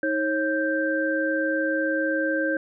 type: tone cluster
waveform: sine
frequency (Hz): 315.8 / 543 / 1569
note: D#4 / C#5 / G6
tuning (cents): +26 / -36 / +1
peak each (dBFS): -26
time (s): 0.03-2.57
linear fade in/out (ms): 2
effects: none